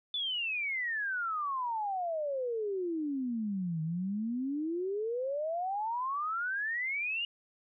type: exponential two-way sweep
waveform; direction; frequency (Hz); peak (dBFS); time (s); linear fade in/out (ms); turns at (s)
sine; down then up; 3520 to 155.5 to 2889; -31; 0.14-7.25; 2; 3.82
effects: none